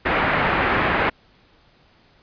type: low-pass noise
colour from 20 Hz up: white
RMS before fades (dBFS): -20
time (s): 0.05-1.1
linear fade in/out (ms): 10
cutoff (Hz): 2100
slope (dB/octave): 24
effects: pink hiss -56 dBFS RMS until 2.22 s + resampled to 11025 Hz